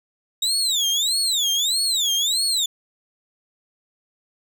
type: tone with vibrato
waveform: 30% pulse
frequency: 3729 Hz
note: A#7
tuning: in tune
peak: -16 dBFS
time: 0.42-2.66 s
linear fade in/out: 5 ms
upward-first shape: sine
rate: 1.6 Hz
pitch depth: 270 cents each way
effects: none